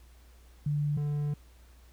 sine / triangle tone pair in turn, 146.83 / 146.83 Hz, D3 / D3, 0 / 0 cents, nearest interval unison, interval 0 cents, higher neither, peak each -26 dBFS, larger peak neither, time 0.66-0.97 / 0.97-1.34 s, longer second, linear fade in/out 5 ms, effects added 60 Hz sine -53 dBFS peak until 1.92 s + pink hiss -63 dBFS RMS until 1.92 s

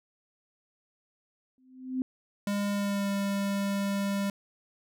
sine tone with exponential growth, 257.9 Hz, C4, 25 cents flat, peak -24 dBFS, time 1.58-2.02 s, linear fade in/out 1 ms, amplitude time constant 95 ms
square tone with pitch glide, 202.6 to 199.12 Hz, G#3 to G3, -43 to +27 cents, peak -28 dBFS, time 2.47-4.3 s, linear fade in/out 2 ms, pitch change -30 cents, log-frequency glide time 2.72-3.1 s
effects none

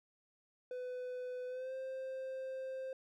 triangle tone with pitch glide, 501 to 525 Hz, B4 to C5, +25 to +6 cents, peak -38 dBFS, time 0.71-2.93 s, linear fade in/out 2 ms, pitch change +81 cents, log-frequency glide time 1.47-1.74 s, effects none

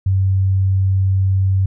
sine tone, 95.7 Hz, G2, 41 cents flat, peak -12 dBFS, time 0.06-1.66 s, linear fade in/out 5 ms, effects none

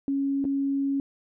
sine tone with dropouts, 276.3 Hz, C#4, 6 cents flat, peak -23 dBFS, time 0.08-1 s, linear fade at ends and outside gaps 1 ms, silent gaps 0.443-0.451 s, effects none

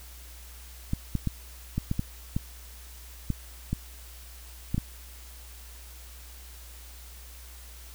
clicks, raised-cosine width 5 ms, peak -14 dBFS, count 11, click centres 0.934 / 1.153 / 1.273 / 1.78 / 1.914 / 1.994 / 2.365 / 3.303 / 3.73 / 4.745 / 4.78 s, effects added 60 Hz sine -45 dBFS peak until 7.94 s + white hiss -50 dBFS RMS until 7.94 s

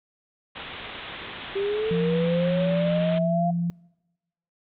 white low-pass noise, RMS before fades -38 dBFS, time 0.55-3.19 s, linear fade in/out 10 ms, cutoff 3700 Hz, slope 96 dB/octave
sine linear sweep, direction up, 388.7 to 698.5 Hz, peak -23 dBFS, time 1.55-3.51 s, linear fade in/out 10 ms
sine tone, 171.7 Hz, F3, 29 cents flat, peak -23 dBFS, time 1.91-3.7 s, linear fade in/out 0 ms
effects noise-tail reverb RT60 1.0 s tail -26 dB re dry

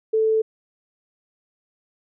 sine tone, 440 Hz, A4, in tune, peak -16 dBFS, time 0.13-0.42 s, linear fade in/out 10 ms, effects none

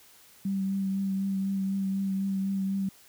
sine tone with vibrato, 194.1 Hz, G3, 17 cents flat, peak -26 dBFS, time 0.45-2.89 s, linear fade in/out 5 ms, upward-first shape triangle, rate 4 Hz, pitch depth 21 cents each way, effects white hiss -56 dBFS RMS until 3.08 s

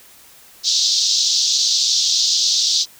pink band-pass noise, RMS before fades -17 dBFS, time 0.63-2.86 s, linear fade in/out 50 ms, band 3700 to 6300 Hz, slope 48 dB/octave, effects white hiss -46 dBFS RMS until 2.99 s

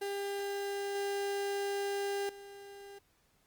35% pulse tone with level steps, 400 Hz, G4, 35 cents sharp, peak -33 / -31 / -46 dBFS, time 0.01-2.99 s, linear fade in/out 10 ms, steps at 0.95 / 2.29 s, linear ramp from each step 2 ms, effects pink hiss -71 dBFS RMS until 3.46 s + Opus 32 kbps

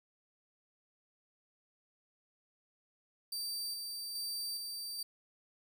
sawtooth tone with tremolo, 4654 Hz, D8, 17 cents flat, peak -34 dBFS, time 3.32-5.03 s, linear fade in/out 5 ms, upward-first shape square, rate 1.2 Hz, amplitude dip 30%, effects none

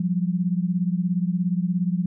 sine beating tone pair, 174.61 / 191.61 Hz, F3 / G3, 0 / -39 cents, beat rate 17 Hz, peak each -22 / -25 dBFS, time 0-2.06 s, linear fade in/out 5 ms, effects none

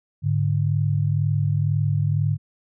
sine tone pair together, 104.16 / 146.2 Hz, G#2 / D3, +6 / -7 cents, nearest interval tritone, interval 587 cents, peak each -21 dBFS, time 0.22-2.38 s, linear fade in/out 50 ms, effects none

